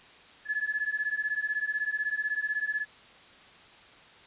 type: beating tone pair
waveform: sine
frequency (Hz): 1707 / 1723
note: G#6 / A6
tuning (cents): +47 / -37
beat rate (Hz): 16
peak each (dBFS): -31 / -31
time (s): 0.45-2.86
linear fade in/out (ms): 50
effects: white hiss -53 dBFS RMS until 4.26 s + resampled to 8000 Hz